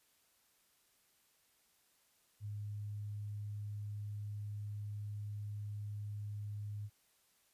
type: tone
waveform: sine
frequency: 103.83 Hz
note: G#2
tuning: in tune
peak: -40 dBFS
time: 2.4-6.9 s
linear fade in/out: 50 ms
effects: white hiss -73 dBFS RMS until 7.53 s + resampled to 32000 Hz